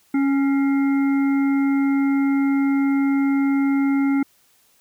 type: harmonic tone with a mistuned harmonic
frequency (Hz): 276.5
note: C#4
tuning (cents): -4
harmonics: 1 / 3 / 5 / 7 / 8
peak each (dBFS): -16 / -33 / -34 / -44 / -34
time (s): 0.14-4.23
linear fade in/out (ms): 5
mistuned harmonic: 8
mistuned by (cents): -76
effects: white hiss -59 dBFS RMS until 4.8 s